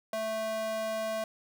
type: tone with high-pass filter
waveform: square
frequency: 220 Hz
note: A3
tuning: in tune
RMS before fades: -33 dBFS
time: 0.13-1.24 s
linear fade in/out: 2 ms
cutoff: 520 Hz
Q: 9.4
effects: none